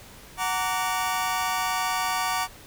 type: chord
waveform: sawtooth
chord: Gb augmented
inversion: none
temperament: just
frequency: 740 / 925 / 1156.2 Hz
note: Gb5 / Bb5 / D6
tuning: 0 / -14 / -27 cents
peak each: -25 dBFS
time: 0.37-2.48 s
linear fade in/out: 50 ms
effects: pink hiss -47 dBFS RMS until 2.66 s